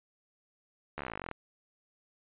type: slowing click train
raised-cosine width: 0.5 ms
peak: -22 dBFS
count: 19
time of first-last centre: 0.98-1.313 s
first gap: 13 ms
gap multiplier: 1.04
effects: resampled to 8000 Hz